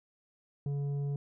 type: tone with tanh clipping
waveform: sine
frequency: 142 Hz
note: C#3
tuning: 42 cents sharp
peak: -32 dBFS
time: 0.66-1.16 s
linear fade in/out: 2 ms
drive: 7 dB
effects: none